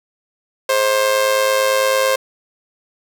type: tone with amplitude modulation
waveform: sawtooth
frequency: 529 Hz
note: C5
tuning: 19 cents sharp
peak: -7 dBFS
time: 0.69-2.16 s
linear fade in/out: 5 ms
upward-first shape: sine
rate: 109 Hz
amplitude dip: 60%
effects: none